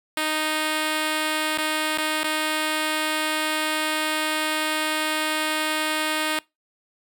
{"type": "tone with dropouts", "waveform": "5% pulse", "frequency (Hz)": 310.1, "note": "D#4", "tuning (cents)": -6, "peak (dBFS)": -11, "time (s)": [0.17, 6.39], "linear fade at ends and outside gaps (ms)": 1, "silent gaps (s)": [[1.576, 1.585], [1.976, 1.984], [2.233, 2.243]], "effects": ["noise-tail reverb RT60 0.2 s tail -23 dB re dry"]}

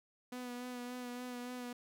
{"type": "tone with vibrato", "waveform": "sawtooth", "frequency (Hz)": 246.9, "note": "B3", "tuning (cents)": 0, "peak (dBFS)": -38, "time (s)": [0.32, 1.73], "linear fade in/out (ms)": 5, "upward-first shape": "sine", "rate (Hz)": 3.5, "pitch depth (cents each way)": 23, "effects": []}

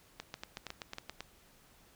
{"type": "clicks", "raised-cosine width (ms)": 0.2, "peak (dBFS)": -23, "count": 11, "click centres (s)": [0.2, 0.341, 0.435, 0.571, 0.667, 0.704, 0.818, 0.934, 0.984, 1.096, 1.206], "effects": ["pink hiss -63 dBFS RMS until 1.95 s"]}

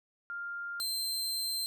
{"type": "tone pair in turn", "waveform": ["sine", "sawtooth"], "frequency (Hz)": [1399, 4127], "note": ["F6", "C8"], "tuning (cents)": [3, -25], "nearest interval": "octave + perfect fifth", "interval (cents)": 1872, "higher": "second", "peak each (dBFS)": [-36, -29], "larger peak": "second", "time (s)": [[0.3, 0.8], [0.8, 1.66]], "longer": "second", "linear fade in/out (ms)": 0, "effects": []}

